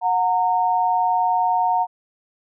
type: tone pair together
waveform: sine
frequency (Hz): 730.2 / 920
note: F#5 / A#5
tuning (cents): -23 / -23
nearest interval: major third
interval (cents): 400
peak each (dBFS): -19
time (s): 0.01-1.87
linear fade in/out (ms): 50
effects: none